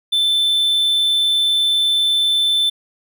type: tone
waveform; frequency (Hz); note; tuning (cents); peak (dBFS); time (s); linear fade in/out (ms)
triangle; 3532; A7; +6; -12; 0.12-2.7; 10
effects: none